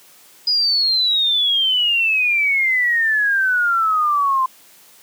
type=exponential sweep; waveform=sine; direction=down; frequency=4978 to 1033 Hz; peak=-14 dBFS; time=0.47-4.46 s; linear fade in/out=5 ms; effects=white hiss -48 dBFS RMS until 5.02 s + high-pass 150 Hz 12 dB/octave